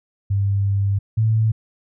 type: tone pair in turn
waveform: sine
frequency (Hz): 99.4 / 110.5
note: G2 / A2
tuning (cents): +25 / +8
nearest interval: major second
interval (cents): 183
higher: second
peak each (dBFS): -16 / -14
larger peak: second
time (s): 0.3-0.99 / 1.17-1.52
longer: first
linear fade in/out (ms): 10
effects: none